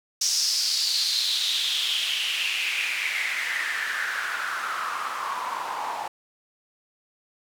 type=noise with band-pass filter sweep; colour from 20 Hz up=white; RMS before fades=-27 dBFS; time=0.21-6.08 s; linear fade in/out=5 ms; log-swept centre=5600 to 840 Hz; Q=5.3; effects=none